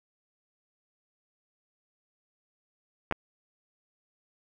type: clicks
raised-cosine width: 0.5 ms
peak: -13 dBFS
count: 2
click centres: 3.112 / 3.124 s
effects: none